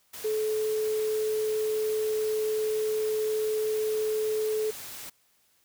sine tone in noise, 432.1 Hz, A4, 31 cents flat, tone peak -25 dBFS, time 0.24-4.71 s, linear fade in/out 10 ms, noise white, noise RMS -41 dBFS, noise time 0.13-5.1 s, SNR +13 dB, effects white hiss -67 dBFS RMS until 5.64 s

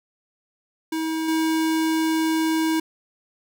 square tone with level steps, 320.1 Hz, D#4, 49 cents sharp, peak -24 / -20 dBFS, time 0.92-2.8 s, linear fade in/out 5 ms, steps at 1.28 s, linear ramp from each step 5 ms, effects none

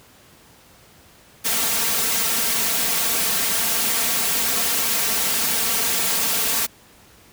white noise with comb filter, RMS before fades -21 dBFS, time 1.44-6.67 s, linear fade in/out 20 ms, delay 4.4 ms, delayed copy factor +0.75, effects pink hiss -50 dBFS RMS until 7.32 s + high-pass 60 Hz 12 dB/octave

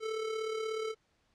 square tone with amplitude modulation, 440 Hz, A4, in tune, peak -32 dBFS, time 0-0.95 s, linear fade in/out 50 ms, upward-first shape sine, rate 36.6 Hz, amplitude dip 50%, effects pink hiss -73 dBFS RMS until 1.34 s + low-pass 6000 Hz 12 dB/octave

